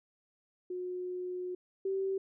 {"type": "tone pair in turn", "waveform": "sine", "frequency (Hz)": [362.5, 385.9], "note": ["F#4", "G4"], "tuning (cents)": [-35, -27], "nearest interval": "minor second", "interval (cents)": 108, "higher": "second", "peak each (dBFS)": [-35, -30], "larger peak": "second", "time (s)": [[0.7, 1.55], [1.85, 2.18]], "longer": "first", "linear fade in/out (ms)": 5, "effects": []}